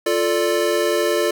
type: chord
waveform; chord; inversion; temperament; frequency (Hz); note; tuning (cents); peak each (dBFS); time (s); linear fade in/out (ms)
square; D minor; first; equal; 349.2 / 440 / 587.3; F4 / A4 / D5; 0 / 0 / 0; -22; 0.06-1.31; 5
effects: none